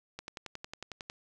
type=click train; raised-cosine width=0.2 ms; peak=-23 dBFS; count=11; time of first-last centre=0.19-1.099 s; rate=11 Hz; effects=none